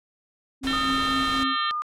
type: tone with tremolo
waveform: sine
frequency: 266.7 Hz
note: C4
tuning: 33 cents sharp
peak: -24 dBFS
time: 0.61-1.57 s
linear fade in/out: 50 ms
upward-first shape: triangle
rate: 4 Hz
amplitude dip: 70%
type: noise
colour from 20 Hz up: pink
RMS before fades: -35 dBFS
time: 0.63-1.44 s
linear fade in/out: 10 ms
type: harmonic tone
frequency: 450 Hz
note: A4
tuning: 39 cents sharp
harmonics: 3 / 4 / 5 / 6 / 7 / 8 / 9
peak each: -34 / -31 / -41 / -39 / -30 / -37 / -33 dBFS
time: 0.67-1.71 s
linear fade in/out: 0 ms
type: tone with pitch glide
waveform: sine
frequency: 1244.5 to 1214.7 Hz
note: D#6 to D#6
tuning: 0 to -42 cents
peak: -25 dBFS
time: 0.73-1.82 s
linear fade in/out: 0 ms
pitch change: -42 cents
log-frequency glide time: 1.12-1.6 s
effects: low-pass 9000 Hz 12 dB/octave